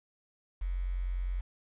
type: tone with quantisation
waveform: sine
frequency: 44.9 Hz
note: F1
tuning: 49 cents sharp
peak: -30 dBFS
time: 0.61-1.41 s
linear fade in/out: 10 ms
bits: 9
effects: resampled to 8000 Hz